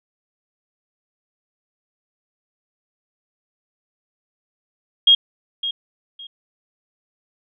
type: tone with echo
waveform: sine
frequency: 3259 Hz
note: G#7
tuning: 33 cents flat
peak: -8 dBFS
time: 5.07-5.15 s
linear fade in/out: 5 ms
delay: 560 ms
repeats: 2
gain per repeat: -13 dB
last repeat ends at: 6.27 s
effects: none